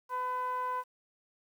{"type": "tone with low-pass filter", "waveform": "10% pulse", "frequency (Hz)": 503, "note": "B4", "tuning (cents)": 32, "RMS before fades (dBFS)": -34, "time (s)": [0.09, 0.84], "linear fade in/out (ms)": 50, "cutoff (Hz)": 1100, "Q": 6.1, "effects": ["10-bit"]}